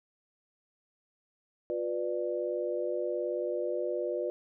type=chord; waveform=sine; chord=B diminished; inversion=second; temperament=just; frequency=355.6 / 493.9 / 592.7 Hz; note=F4 / B4 / D5; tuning=+31 / 0 / +16 cents; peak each=-34 dBFS; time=1.7-4.3 s; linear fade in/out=0 ms; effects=none